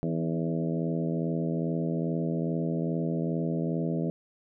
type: harmonic tone with a mistuned harmonic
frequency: 82.41 Hz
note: E2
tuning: in tune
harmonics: 2 / 3 / 4 / 5 / 6 / 7 / 8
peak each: -29 / -33 / -35 / -37 / -39 / -40 / -41 dBFS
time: 0.03-4.1 s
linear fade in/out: 0 ms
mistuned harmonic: 4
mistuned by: -40 cents
effects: none